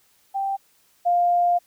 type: tone pair in turn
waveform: sine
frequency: 784 / 701.7 Hz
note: G5 / F5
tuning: 0 / +8 cents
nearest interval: major second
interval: 192 cents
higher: first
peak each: -22 / -16 dBFS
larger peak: second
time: 0.34-0.57 / 1.05-1.59 s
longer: second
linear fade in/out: 20 ms
effects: white hiss -61 dBFS RMS until 1.66 s